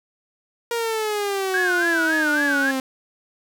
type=exponential sweep; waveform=sawtooth; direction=down; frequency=473.8 to 261 Hz; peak=-18 dBFS; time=0.71-2.8 s; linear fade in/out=2 ms
type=tone with vibrato; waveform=sine; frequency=1568 Hz; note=G6; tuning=in tune; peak=-19 dBFS; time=1.54-2.71 s; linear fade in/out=2 ms; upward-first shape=sine; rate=3.6 Hz; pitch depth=140 cents each way
effects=none